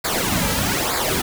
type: noise with flanger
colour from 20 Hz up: pink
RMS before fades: -21 dBFS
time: 0.04-1.22 s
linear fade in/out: 10 ms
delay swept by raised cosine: 0.33 to 2.83 ms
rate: 1.1 Hz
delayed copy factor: -0.75
effects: none